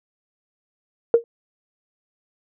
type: tone with exponential decay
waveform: sine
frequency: 465.8 Hz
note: A#4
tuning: 1 cent flat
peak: -5 dBFS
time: 1.14-1.24 s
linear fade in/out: 1 ms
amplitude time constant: 20 ms
effects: tanh soft clip ceiling -3 dBFS